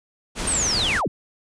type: noise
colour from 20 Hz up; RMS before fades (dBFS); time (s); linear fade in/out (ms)
pink; -27; 0.35-1.02; 50
type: linear sweep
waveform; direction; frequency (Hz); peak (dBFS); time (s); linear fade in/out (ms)
sine; down; 8840 to 62.4; -20; 0.47-1.08; 5
effects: resampled to 22050 Hz